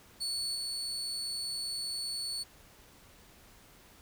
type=tone with level steps; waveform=35% pulse; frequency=4435 Hz; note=C#8; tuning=in tune; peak=-31 / -33 dBFS; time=0.2-2.44 s; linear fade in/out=20 ms; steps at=0.55 s; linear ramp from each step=2 ms; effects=pink hiss -58 dBFS RMS until 4.01 s